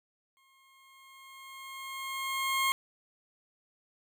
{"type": "tone with exponential growth", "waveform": "20% pulse", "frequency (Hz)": 1074, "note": "C6", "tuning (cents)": 45, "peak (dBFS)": -20, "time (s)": [0.37, 2.72], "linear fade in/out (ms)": 0, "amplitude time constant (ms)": 510, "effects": []}